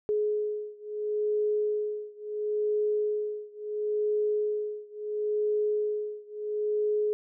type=beating tone pair; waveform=sine; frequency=421.2 / 421.93 Hz; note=G#4 / G#4; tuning=+24 / +27 cents; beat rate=0.73 Hz; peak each=-29 / -30 dBFS; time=0.09-7.13 s; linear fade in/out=0 ms; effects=none